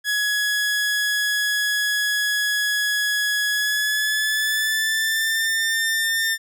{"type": "tone with pitch glide", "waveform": "sawtooth", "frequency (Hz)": [1680, 1800.6], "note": ["G#6", "A6"], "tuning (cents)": [19, 39], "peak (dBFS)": -16, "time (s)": [0.04, 6.38], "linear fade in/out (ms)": 50, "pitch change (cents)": 120, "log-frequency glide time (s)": [3.5, 5.52], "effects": []}